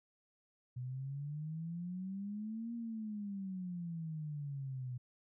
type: exponential two-way sweep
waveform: sine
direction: up then down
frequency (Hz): 123 to 236.2 to 123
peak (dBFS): -39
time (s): 0.76-4.98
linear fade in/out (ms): 10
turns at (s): 2.74
effects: none